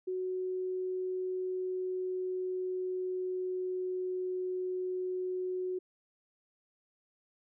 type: tone with pitch glide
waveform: sine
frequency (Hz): 370 to 367.7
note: F#4 to F#4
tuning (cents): 0 to -11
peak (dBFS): -32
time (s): 0.07-5.79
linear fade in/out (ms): 10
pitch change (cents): -11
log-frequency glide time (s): 1.33-4.4
effects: none